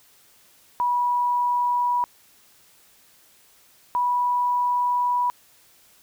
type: tone pair in turn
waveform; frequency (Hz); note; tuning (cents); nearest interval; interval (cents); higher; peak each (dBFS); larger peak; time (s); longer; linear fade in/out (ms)
sine; 975 / 979.4; B5 / B5; -23 / -15; unison; 8; second; -19; neither; 0.8-2.04 / 3.95-5.3; second; 0
effects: white hiss -56 dBFS RMS until 6.02 s